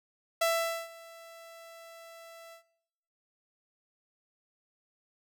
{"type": "tone with ADSR envelope", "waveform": "sawtooth", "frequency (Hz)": 665, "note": "E5", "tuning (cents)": 15, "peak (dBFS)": -20, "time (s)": [0.41, 2.63], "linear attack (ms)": 8, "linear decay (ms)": 460, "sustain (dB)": -24, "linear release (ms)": 100, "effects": ["noise-tail reverb RT60 0.9 s tail -21 dB re dry"]}